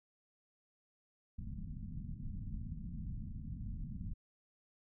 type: low-pass noise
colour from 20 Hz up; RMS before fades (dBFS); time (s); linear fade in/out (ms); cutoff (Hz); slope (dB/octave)
pink; -43; 1.38-4.14; 10; 230; 48
effects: none